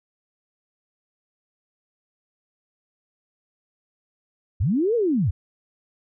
sine linear two-way sweep, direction up then down, 68.2 to 488.9 to 68.2 Hz, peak -18 dBFS, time 4.6-5.31 s, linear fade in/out 10 ms, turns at 4.95 s, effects none

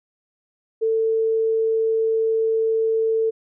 sine tone, 446.3 Hz, A4, 25 cents sharp, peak -17 dBFS, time 0.81-3.31 s, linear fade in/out 20 ms, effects none

